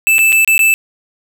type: tone with dropouts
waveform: square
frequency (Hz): 2637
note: E7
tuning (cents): 0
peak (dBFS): -8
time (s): 0.07-0.74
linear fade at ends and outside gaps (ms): 0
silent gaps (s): 0.183-0.19 / 0.322-0.327 / 0.447-0.476 / 0.579-0.592
effects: 7-bit